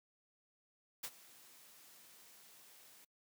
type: noise with ADSR envelope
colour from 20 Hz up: white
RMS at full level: -41 dBFS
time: 1.03-3.05 s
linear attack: 11 ms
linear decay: 54 ms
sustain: -20 dB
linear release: 10 ms
effects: noise-tail reverb RT60 0.1 s tail -26 dB re dry + high-pass 150 Hz 12 dB/octave